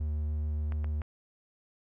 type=tone; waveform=triangle; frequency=75.6 Hz; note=D#2; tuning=49 cents flat; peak=-27 dBFS; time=0-1.02 s; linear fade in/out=10 ms
type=clicks; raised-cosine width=0.5 ms; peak=-29 dBFS; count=3; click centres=0.722 / 0.844 / 1.018 s
effects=none